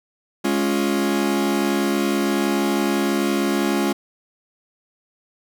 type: chord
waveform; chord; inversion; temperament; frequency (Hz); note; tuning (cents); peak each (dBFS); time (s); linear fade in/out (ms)
40% pulse; Db major; second; equal; 207.7 / 277.2 / 349.2; Ab3 / Db4 / F4; 0 / 0 / 0; -22; 0.44-3.93; 10
effects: none